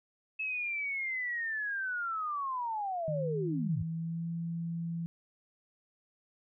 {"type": "linear sweep", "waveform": "sine", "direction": "down", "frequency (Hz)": [2604, 82.4], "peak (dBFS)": -32, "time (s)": [0.39, 3.83], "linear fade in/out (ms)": 10}
{"type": "tone with pitch glide", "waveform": "sine", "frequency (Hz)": [155.56, 167.69], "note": ["D#3", "E3"], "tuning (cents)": [0, 30], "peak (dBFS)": -33, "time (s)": [3.08, 5.06], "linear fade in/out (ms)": 0, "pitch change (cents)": 130, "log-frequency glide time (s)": [3.21, 4.27]}
{"effects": []}